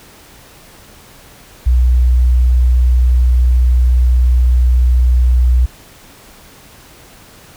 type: tone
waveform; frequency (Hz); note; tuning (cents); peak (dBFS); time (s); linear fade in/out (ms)
sine; 61.74; B1; 0; -6; 1.66-5.66; 10
effects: tanh soft clip ceiling -3 dBFS + pink hiss -41 dBFS RMS until 7.56 s